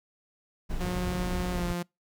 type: noise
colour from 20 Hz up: brown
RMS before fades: -33 dBFS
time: 0.69-1.74 s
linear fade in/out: 20 ms
type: tone with pitch glide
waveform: sawtooth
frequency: 180 to 174.98 Hz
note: F#3 to F3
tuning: -47 to +4 cents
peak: -26 dBFS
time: 0.8-1.83 s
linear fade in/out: 10 ms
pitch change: -49 cents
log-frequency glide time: 1.51-1.64 s
effects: noise-tail reverb RT60 0.2 s tail -26 dB re dry